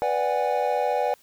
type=chord; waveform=triangle; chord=G# half-diminished seventh; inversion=first; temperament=equal with one note detuned; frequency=493.9 / 587.3 / 740 / 819.2 Hz; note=B4 / D5 / F#5 / G#5; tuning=0 / 0 / 0 / -24 cents; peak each=-25 dBFS; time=0.02-1.14 s; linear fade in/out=0 ms; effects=white hiss -58 dBFS RMS until 1.22 s